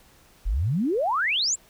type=exponential sweep; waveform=sine; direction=up; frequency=38.95 to 7902 Hz; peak=-21 dBFS; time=0.45-1.56 s; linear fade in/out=20 ms; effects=pink hiss -56 dBFS RMS until 1.69 s